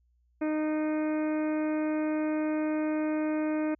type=harmonic tone; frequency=307.9 Hz; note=D#4; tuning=18 cents flat; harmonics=1 / 2 / 3 / 4 / 5 / 6 / 7 / 8; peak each=-27 / -34 / -43 / -45 / -45 / -50 / -48 / -49 dBFS; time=0.41-3.75 s; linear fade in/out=10 ms; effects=added 60 Hz sine -65 dBFS peak until 3.79 s